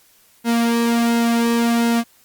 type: tone with flanger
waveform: sawtooth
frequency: 233.5 Hz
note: A#3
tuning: 3 cents sharp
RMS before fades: -17 dBFS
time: 0.44-2.04 s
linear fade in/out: 50 ms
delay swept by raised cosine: 1.7 to 2.9 ms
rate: 1.4 Hz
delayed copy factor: -0.65
effects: white hiss -54 dBFS RMS until 2.24 s + Opus 48 kbps